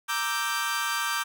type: chord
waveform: sawtooth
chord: E half-diminished seventh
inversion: second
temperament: equal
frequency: 932.3 / 1174.7 / 1318.5 / 1568 Hz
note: Bb5 / D6 / E6 / G6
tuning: 0 / 0 / 0 / 0 cents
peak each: -31 / -27 / -32 / -26 dBFS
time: 0.08-1.24 s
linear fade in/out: 20 ms
effects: none